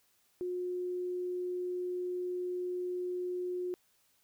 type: tone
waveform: sine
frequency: 360 Hz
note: F#4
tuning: 47 cents flat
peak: -33 dBFS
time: 0.41-3.74 s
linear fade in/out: 0 ms
effects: white hiss -71 dBFS RMS until 4.23 s